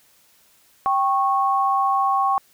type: tone pair together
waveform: sine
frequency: 784 / 1098.9 Hz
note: G5 / C#6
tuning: 0 / -15 cents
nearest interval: tritone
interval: 585 cents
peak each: -20 / -19 dBFS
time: 0.86-2.38 s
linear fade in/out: 0 ms
effects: white hiss -57 dBFS RMS until 2.53 s